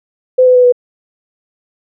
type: tone with pitch steps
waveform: sine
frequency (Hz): 510 / 503.9 / 497.8 / 491.8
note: C5 / B4 / B4 / B4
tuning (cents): -44 / +35 / +14 / -7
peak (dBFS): -4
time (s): 0.38-0.724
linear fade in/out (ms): 10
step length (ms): 86
effects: none